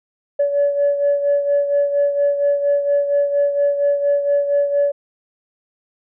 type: beating tone pair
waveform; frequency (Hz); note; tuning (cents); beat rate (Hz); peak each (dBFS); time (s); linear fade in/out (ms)
sine; 570 / 574.3; C#5 / D5; +48 / -39; 4.3; -14 / -21; 0.39-4.92; 10
effects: tanh soft clip ceiling -9 dBFS